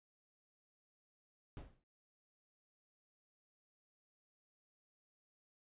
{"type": "noise with exponential decay", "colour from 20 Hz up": "brown", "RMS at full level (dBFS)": -45, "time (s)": [1.57, 1.84], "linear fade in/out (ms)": 1, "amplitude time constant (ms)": 58, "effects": ["resampled to 8000 Hz"]}